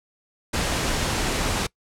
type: noise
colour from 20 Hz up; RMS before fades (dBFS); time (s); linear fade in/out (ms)
pink; -24; 0.53-1.67; 10
effects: noise-tail reverb RT60 0.1 s tail -23 dB re dry + low-pass 9000 Hz 12 dB/octave